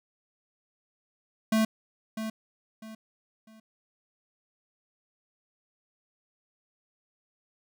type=tone with echo; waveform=square; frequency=220 Hz; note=A3; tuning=in tune; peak=-22 dBFS; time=1.52-1.65 s; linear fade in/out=5 ms; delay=650 ms; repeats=3; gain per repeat=-10 dB; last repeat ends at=3.6 s; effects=none